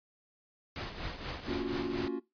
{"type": "noise with tremolo", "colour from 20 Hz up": "pink", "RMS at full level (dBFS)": -37, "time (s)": [0.76, 2.08], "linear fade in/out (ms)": 0, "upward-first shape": "triangle", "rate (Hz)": 4.2, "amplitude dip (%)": 70}
{"type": "chord", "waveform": "triangle", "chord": "Gb major seventh", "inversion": "first", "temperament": "equal with one note detuned", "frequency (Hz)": [233.1, 281.9, 349.2, 370], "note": ["Bb3", "Db4", "F4", "Gb4"], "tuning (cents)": [0, 29, 0, 0], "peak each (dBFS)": [-39, -35, -35, -36], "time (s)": [1.47, 2.2], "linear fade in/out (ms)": 20}
{"effects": ["noise-tail reverb RT60 0.2 s tail -19 dB re dry", "resampled to 11025 Hz"]}